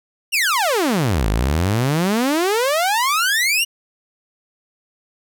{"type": "exponential two-way sweep", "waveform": "sawtooth", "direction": "down then up", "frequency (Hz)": [2932, 49, 2932], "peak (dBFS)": -12, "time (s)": [0.32, 3.65], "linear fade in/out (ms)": 20, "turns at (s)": 1.28, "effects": []}